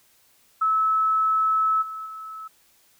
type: tone with level steps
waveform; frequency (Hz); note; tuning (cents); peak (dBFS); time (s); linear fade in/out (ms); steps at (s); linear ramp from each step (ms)
sine; 1300; E6; -24; -18 / -31 / -34; 0.61-2.48; 10; 1.81 / 2.05; 20
effects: white hiss -60 dBFS RMS until 2.99 s